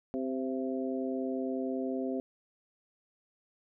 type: harmonic tone with a mistuned harmonic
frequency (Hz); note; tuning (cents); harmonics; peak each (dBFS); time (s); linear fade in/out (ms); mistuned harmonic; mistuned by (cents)
130.7; C3; -1; 2 / 3 / 4 / 5; -33 / -37 / -39 / -41; 0.14-2.2; 0; 5; +37
effects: none